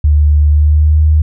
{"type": "tone with pitch glide", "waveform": "sine", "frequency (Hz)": [74.3, 77.01], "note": ["D2", "D#2"], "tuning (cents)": [21, -17], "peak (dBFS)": -5, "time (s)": [0.04, 1.22], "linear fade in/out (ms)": 5, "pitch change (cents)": 62, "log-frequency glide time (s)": [0.47, 1.02], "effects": []}